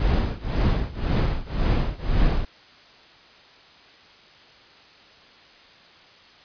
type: noise with tremolo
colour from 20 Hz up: brown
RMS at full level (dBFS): -18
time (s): 0-2.45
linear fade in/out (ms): 2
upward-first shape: triangle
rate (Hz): 1.9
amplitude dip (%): 95
effects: white hiss -50 dBFS RMS until 6.44 s + resampled to 11025 Hz